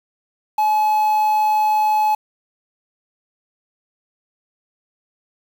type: tone with quantisation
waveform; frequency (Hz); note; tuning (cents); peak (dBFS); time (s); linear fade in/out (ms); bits
triangle; 857; A5; -46; -12; 0.58-2.15; 5; 6
effects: none